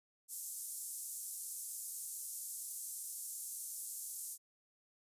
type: band-pass noise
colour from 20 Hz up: white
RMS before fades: -45 dBFS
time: 0.28-4.38 s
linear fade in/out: 50 ms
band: 7200 to 12000 Hz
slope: 24 dB/octave
effects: resampled to 32000 Hz